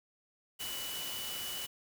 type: tone in noise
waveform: sine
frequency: 2960 Hz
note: F#7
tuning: in tune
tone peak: -41 dBFS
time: 0.59-1.67 s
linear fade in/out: 20 ms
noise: white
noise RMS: -41 dBFS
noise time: 0.59-1.67 s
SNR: -3 dB
effects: none